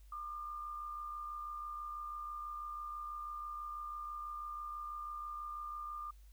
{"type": "tone with amplitude modulation", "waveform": "sine", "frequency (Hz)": 1200, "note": "D6", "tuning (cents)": 37, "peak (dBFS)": -39, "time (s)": [0.12, 6.11], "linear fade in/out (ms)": 5, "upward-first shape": "sine", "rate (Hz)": 66.1, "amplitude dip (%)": 45, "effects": ["added 50 Hz sine -55 dBFS peak until 6.32 s", "white hiss -72 dBFS RMS until 6.32 s"]}